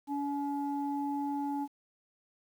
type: tone pair together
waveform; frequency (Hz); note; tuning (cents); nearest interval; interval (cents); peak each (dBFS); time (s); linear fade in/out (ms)
sine; 284.2 / 851.6; C#4 / G#5; +43 / +43; octave + perfect fifth; 1900; -32 / -35; 0.07-1.68; 50
effects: tanh soft clip ceiling -23 dBFS + 10-bit